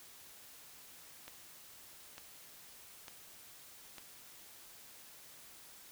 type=click train; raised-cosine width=0.2 ms; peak=-30 dBFS; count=4; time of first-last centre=1.28-3.983 s; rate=1.11 Hz; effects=white hiss -56 dBFS RMS until 5.91 s